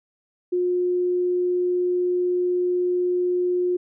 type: tone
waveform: sine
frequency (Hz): 358.4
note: F4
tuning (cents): +45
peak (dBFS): -19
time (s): 0.52-3.77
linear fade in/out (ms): 10
effects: none